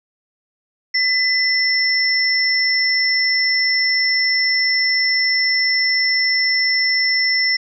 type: tone pair together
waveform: sine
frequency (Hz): 2009 / 5363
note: B6 / E8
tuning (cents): +29 / +29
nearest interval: octave + perfect fourth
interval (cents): 1700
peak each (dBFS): -17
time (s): 0.94-7.57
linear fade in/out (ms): 10
effects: none